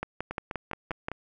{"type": "two click trains", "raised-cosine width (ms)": 0.5, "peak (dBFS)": [-16, -19], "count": [7, 5], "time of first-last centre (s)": [[0.03, 1.084], [0.31, 1.116]], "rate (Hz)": [5.69, 4.96], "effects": []}